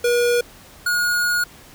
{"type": "tone pair in turn", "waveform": "square", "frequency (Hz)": [480.9, 1441.1], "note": ["B4", "F#6"], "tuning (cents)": [-46, -46], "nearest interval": "octave + perfect fifth", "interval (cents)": 1900, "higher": "second", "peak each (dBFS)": [-16, -18], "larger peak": "first", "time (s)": [[0.04, 0.41], [0.86, 1.44]], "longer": "second", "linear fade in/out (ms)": 5, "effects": ["pink hiss -45 dBFS RMS until 1.74 s"]}